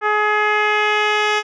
10% pulse tone with low-pass filter sweep, 421.9 Hz, G#4, 27 cents sharp, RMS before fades -17 dBFS, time 0.01-1.43 s, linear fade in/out 50 ms, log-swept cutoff 1500 to 4300 Hz, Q 1.5, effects none

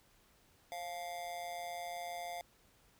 square tone with amplitude modulation, 698.5 Hz, F5, in tune, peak -38 dBFS, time 0.72-2.41 s, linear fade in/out 0 ms, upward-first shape sine, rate 166 Hz, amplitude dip 75%, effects pink hiss -68 dBFS RMS until 2.99 s

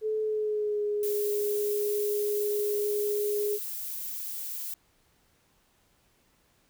sine tone with pitch glide, 432.9 to 415.7 Hz, A4 to G#4, -28 to +2 cents, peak -26 dBFS, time 0.01-3.59 s, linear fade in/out 50 ms, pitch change -70 cents, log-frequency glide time 0.21-0.81 s
violet noise, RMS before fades -36 dBFS, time 1.03-4.74 s, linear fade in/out 2 ms
effects pink hiss -67 dBFS RMS until 6.69 s

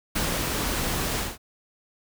pink noise with ADSR envelope, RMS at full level -25 dBFS, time 0.15-1.38 s, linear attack 10 ms, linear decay 140 ms, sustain -2 dB, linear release 190 ms, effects none

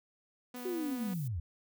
sawtooth tone with vibrato, 246.9 Hz, B3, in tune, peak -38 dBFS, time 0.54-1.14 s, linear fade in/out 5 ms, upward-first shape sine, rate 8.3 Hz, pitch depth 11 cents each way
violet noise, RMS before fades -50 dBFS, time 0.56-1.28 s, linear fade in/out 5 ms
sine linear sweep, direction down, 380 to 73.42 Hz, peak -33 dBFS, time 0.65-1.4 s, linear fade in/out 5 ms
effects none

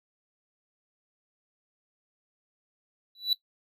triangle tone with exponential growth, 3951 Hz, B7, in tune, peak -17 dBFS, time 3.15-3.33 s, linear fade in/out 2 ms, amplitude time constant 38 ms, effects noise-tail reverb RT60 0.1 s tail -18 dB re dry

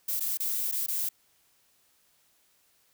violet noise with dropouts, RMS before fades -30 dBFS, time 0.08-1.09 s, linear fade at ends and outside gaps 5 ms, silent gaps 0.197-0.206 / 0.373-0.4 / 0.715-0.723 / 0.864-0.882 s, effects white hiss -67 dBFS RMS until 2.93 s

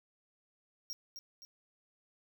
square tone with echo, 5588 Hz, F8, in tune, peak -39 dBFS, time 0.9-0.93 s, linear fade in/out 0 ms, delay 260 ms, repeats 2, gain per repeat -6 dB, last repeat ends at 1.45 s, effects none

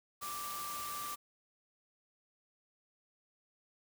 sine tone in noise, 1174.7 Hz, D6, in tune, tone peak -41 dBFS, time 0.21-1.16 s, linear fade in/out 20 ms, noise white, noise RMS -44 dBFS, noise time 0.21-1.16 s, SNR 0 dB, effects none

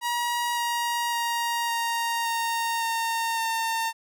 sawtooth tone with pitch steps, 956 / 947.8 / 939.6 / 931.5 / 923.4 / 915.5 / 907.6 Hz, A#5 / A#5 / A#5 / A#5 / A#5 / A#5 / A#5, +43 / +28 / +13 / -2 / -17 / -32 / -47 cents, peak -21 dBFS, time 0.01-3.93 s, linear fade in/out 50 ms, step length 560 ms, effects none

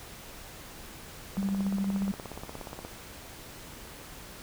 sine tone with tremolo, 196 Hz, G3, in tune, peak -25 dBFS, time 1.37-2.12 s, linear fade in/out 10 ms, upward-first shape sine, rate 14 Hz, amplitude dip 40%
click train, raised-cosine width 1 ms, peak -25 dBFS, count 26, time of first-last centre 1.37-2.849 s, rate 16.9 Hz
effects pink hiss -46 dBFS RMS until 4.42 s

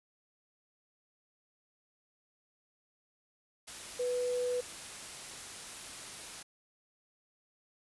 sine tone in noise, 493.9 Hz, B4, in tune, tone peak -30 dBFS, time 3.99-4.61 s, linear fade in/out 10 ms, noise white, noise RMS -45 dBFS, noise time 3.67-6.43 s, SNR +12 dB, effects resampled to 24000 Hz

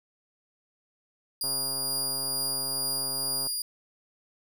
20% pulse tone with tremolo, 4837 Hz, D#8, 50 cents flat, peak -21 dBFS, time 1.41-3.62 s, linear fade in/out 2 ms, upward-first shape triangle, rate 2.2 Hz, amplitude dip 25%
click train, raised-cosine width 1 ms, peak -28 dBFS, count 273, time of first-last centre 1.44-3.47 s, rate 134 Hz
effects none

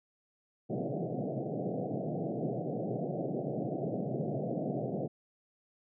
pink band-pass noise, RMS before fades -35 dBFS, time 0.69-5.08 s, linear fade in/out 20 ms, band 120 to 730 Hz, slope 96 dB/octave, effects none

